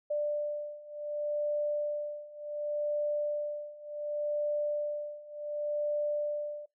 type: beating tone pair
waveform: sine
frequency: 591 / 591.68 Hz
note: D5 / D5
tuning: +11 / +13 cents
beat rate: 0.68 Hz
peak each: -35 / -33 dBFS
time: 0.1-6.66 s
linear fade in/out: 10 ms
effects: noise-tail reverb RT60 0.2 s tail -23 dB re dry